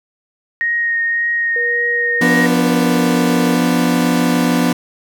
sine tone with vibrato, 1864.7 Hz, A#6, in tune, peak -14 dBFS, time 0.61-2.46 s, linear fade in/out 0 ms, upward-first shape triangle, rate 1.8 Hz, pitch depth 15 cents each way
sine tone with pitch glide, 479.2 to 463.4 Hz, A#4 to A#4, +48 to -10 cents, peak -22 dBFS, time 1.56-3.55 s, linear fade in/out 2 ms, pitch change -58 cents, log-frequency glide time 2.61-3.18 s
40% pulse chord, B diminished, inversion second, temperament equal, 174.61 / 246.9 / 293.7 Hz, F3 / B3 / D4, 0 / 0 / 0 cents, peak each -17 / -14 / -18 dBFS, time 2.21-4.73 s, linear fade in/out 5 ms
effects none

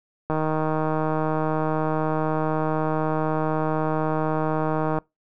click train, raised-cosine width 1 ms, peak -11 dBFS, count 732, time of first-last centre 0.3-4.986 s, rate 156 Hz, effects noise-tail reverb RT60 0.2 s tail -25 dB re dry

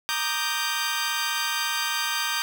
15% pulse chord, Eb major seventh, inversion second, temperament equal with one note detuned, 932.3 / 1174.7 / 1235.2 / 1568 Hz, Bb5 / D6 / Eb6 / G6, 0 / 0 / -13 / 0 cents, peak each -25 / -26 / -26 / -21 dBFS, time 0.09-2.42 s, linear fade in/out 0 ms, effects none

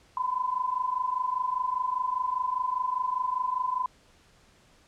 sine tone pair together, 993 / 1018 Hz, B5 / C6, +9 / -48 cents, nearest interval unison, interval 43 cents, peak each -30 / -28 dBFS, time 0.17-3.86 s, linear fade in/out 2 ms, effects pink hiss -60 dBFS RMS until 4.87 s + low-pass 8000 Hz 12 dB/octave

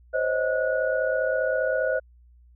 sine tone cluster, 519 / 554 / 629 / 1460 Hz, C5 / C#5 / D#5 / F#6, -14 / -1 / +19 / -24 cents, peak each -25 / -33 / -26 / -29 dBFS, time 0.13-2 s, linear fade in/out 20 ms, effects added 60 Hz sine -51 dBFS peak until 2.55 s

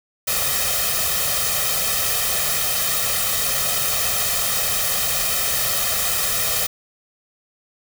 white noise with comb filter, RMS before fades -21 dBFS, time 0.27-6.67 s, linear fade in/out 10 ms, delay 1.6 ms, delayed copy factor +0.95, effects none

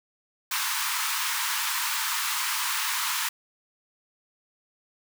pink high-pass noise, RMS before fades -28 dBFS, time 0.51-3.29 s, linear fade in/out 5 ms, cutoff 890 Hz, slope 96 dB/octave, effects none

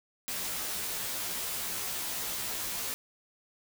white noise with comb filter, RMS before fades -35 dBFS, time 0.28-2.94 s, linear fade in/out 0 ms, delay 14 ms, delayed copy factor -0.95, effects none

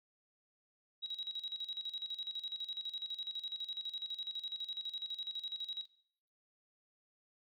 sine tone with tremolo, 3842 Hz, B7, 48 cents flat, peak -37 dBFS, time 1.02-5.86 s, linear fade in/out 20 ms, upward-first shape square, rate 12 Hz, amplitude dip 70%, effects noise-tail reverb RT60 0.7 s tail -20 dB re dry

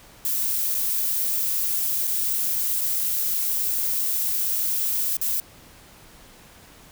violet noise with dropouts, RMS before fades -24 dBFS, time 0.25-5.4 s, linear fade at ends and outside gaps 1 ms, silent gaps 0.744-0.748 / 2.071-2.075 / 2.81-2.814 / 5.169-5.213 s, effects pink hiss -49 dBFS RMS until 6.91 s

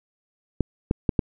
clicks, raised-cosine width 3 ms, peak -7 dBFS, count 4, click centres 0.607 / 0.911 / 1.092 / 1.192 s, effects none

